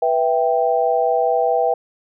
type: chord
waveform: sine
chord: E minor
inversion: second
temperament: equal with one note detuned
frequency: 491.6 / 659.3 / 784 Hz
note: B4 / E5 / G5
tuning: -8 / 0 / 0 cents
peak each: -19 dBFS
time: 0.02-1.74 s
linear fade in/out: 5 ms
effects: none